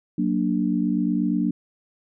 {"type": "chord", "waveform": "sine", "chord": "Gb augmented", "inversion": "none", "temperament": "equal", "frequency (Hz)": [185, 233.1, 293.7], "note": ["Gb3", "Bb3", "D4"], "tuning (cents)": [0, 0, 0], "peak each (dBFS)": -24, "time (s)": [0.18, 1.51], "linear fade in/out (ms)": 5, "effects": []}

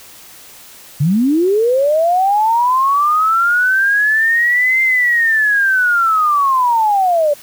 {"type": "linear two-way sweep", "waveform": "sine", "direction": "up then down", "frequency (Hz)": [132.4, 2093, 568], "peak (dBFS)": -10, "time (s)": [1, 7.34], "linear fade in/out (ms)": 10, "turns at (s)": 4.82, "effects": ["white hiss -39 dBFS RMS until 7.42 s"]}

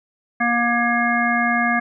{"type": "harmonic tone", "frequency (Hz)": 237.6, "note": "A#3", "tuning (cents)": 33, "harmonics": [1, 3, 5, 7, 9], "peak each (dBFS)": [-22, -22, -25, -21, -24], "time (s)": [0.4, 1.8], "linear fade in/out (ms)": 10, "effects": []}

